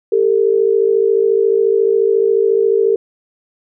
sine tone pair together, 397.3 / 451.5 Hz, G4 / A4, +23 / +45 cents, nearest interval major second, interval 222 cents, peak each -13 dBFS, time 0.12-2.96 s, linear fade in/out 5 ms, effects none

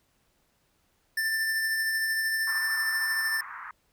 square tone with tremolo, 1777 Hz, A6, 17 cents sharp, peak -25 dBFS, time 1.17-3.41 s, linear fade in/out 5 ms, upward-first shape triangle, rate 13 Hz, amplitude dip 30%
pink band-pass noise, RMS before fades -41 dBFS, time 2.47-3.71 s, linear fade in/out 2 ms, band 1000 to 1900 Hz, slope 48 dB/octave
effects pink hiss -70 dBFS RMS until 3.92 s

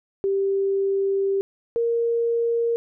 sine tone pair in turn, 392 / 466.2 Hz, G4 / A#4, 0 / 0 cents, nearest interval minor third, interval 300 cents, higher second, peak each -19 dBFS, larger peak neither, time 0.24-1.41 / 1.76-2.76 s, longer first, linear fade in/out 0 ms, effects none

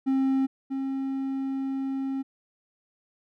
triangle tone pair in turn, 267 / 269 Hz, C4 / C4, +35 / +48 cents, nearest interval unison, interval 13 cents, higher second, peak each -19 / -25 dBFS, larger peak first, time 0.06-0.47 / 0.7-2.23 s, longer second, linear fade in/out 20 ms, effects none

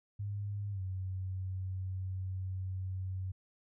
sine tone with pitch glide, 101.7 to 93.8 Hz, G#2 to F#2, -36 to +24 cents, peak -35 dBFS, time 0.19-3.32 s, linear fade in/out 10 ms, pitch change -140 cents, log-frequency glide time 0.71-0.81 s, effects none

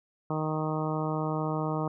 harmonic tone, 155.56 Hz, D#3, in tune, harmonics 1 / 2 / 3 / 4 / 5 / 6 / 7 / 8, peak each -31 / -34 / -36 / -37 / -38 / -39 / -39 / -40 dBFS, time 0.3-1.88 s, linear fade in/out 2 ms, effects none

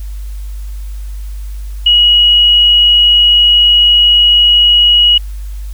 sine tone, 2906 Hz, F#7, 32 cents flat, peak -4 dBFS, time 1.86-5.18 s, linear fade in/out 5 ms, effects added 50 Hz sine -20 dBFS peak until 5.73 s + white hiss -43 dBFS RMS until 5.73 s

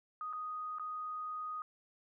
sine tone with dropouts, 1244.5 Hz, D#6, in tune, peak -38 dBFS, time 0.21-1.62 s, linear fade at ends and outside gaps 1 ms, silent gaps 0.328-0.333 / 0.785-0.796 s, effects none

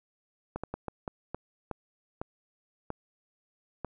slowing click train, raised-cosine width 1 ms, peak -20 dBFS, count 10, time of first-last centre 0.56-3.847 s, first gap 76 ms, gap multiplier 1.37, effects none

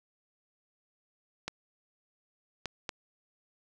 clicks, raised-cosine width 0.2 ms, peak -17 dBFS, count 3, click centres 1.48 / 2.657 / 2.892 s, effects none

